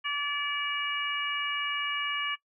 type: harmonic tone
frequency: 577 Hz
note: D5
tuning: 31 cents flat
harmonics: 2 / 3 / 4 / 5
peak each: -34 / -35 / -34 / -33 dBFS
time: 0.04-2.36 s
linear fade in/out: 20 ms
effects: noise-tail reverb RT60 0.1 s tail -20 dB re dry